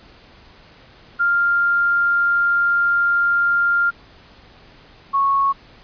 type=tone pair in turn; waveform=sine; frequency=1396.9 / 1103 Hz; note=F6 / C#6; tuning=0 / -9 cents; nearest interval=major third; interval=409 cents; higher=first; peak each=-14 dBFS; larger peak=neither; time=1.19-3.91 / 5.13-5.53 s; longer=first; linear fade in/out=20 ms; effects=pink hiss -47 dBFS RMS until 5.83 s + resampled to 11025 Hz